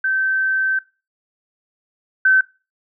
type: tone pair in turn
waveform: sine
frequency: 1547 / 1534.5 Hz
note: G6 / G6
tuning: -23 / -37 cents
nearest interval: unison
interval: 14 cents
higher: first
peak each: -16 / -10 dBFS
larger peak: second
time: 0.04-0.79 / 2.25-2.41 s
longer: first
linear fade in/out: 5 ms
effects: noise-tail reverb RT60 0.3 s tail -20 dB re dry